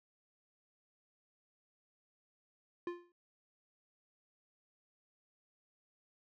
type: tone with exponential decay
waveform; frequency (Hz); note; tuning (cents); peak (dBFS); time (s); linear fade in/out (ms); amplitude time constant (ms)
square; 349.2; F4; 0; -35; 2.87-3.12; 2; 53
effects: low-pass 2000 Hz 12 dB/octave